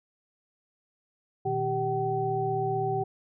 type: tone cluster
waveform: sine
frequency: 121 / 156.8 / 391.3 / 762 Hz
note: B2 / D#3 / G4 / G5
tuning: -35 / +14 / -3 / -49 cents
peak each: -34 / -36 / -29 / -29 dBFS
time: 1.45-3.04 s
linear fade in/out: 10 ms
effects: none